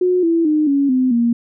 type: tone with pitch steps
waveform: sine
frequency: 362.9 / 332.8 / 305.2 / 279.8 / 256.6 / 235.3 Hz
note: F#4 / E4 / D#4 / C#4 / C4 / A#3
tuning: -34 / +17 / -33 / +16 / -34 / +16 cents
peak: -12 dBFS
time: 0.01-1.33 s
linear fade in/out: 5 ms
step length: 220 ms
effects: none